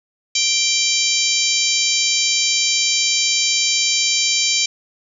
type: harmonic tone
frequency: 784 Hz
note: G5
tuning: in tune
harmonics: 3 / 4 / 5 / 6 / 7 / 8 / 9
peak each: -23 / -23 / -23 / -23 / -23 / -23 / -23 dBFS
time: 0.35-4.66 s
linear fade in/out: 5 ms
effects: none